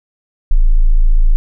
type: tone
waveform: sine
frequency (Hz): 27.5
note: A0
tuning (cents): 0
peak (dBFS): -5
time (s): 0.51-1.36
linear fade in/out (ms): 0
effects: none